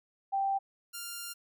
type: tone pair in turn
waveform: sine / 5% pulse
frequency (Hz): 784 / 1396.9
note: G5 / F6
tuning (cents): 0 / 0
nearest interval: minor seventh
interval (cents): 1000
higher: second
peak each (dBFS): -27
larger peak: neither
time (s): 0.32-0.59 / 0.93-1.34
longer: second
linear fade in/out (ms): 20
effects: none